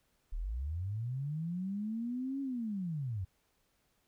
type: linear two-way sweep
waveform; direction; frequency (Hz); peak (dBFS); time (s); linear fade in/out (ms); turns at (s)
sine; up then down; 32.45 to 278.3 to 86.2; -34; 0.32-3.25; 10; 2.41
effects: pink hiss -75 dBFS RMS until 4.07 s